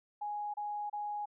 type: tone bursts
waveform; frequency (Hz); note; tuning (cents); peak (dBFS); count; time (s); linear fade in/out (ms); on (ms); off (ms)
sine; 830.6; G#5; 0; -35; 3; 0.21-1.258; 10; 330; 29
effects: none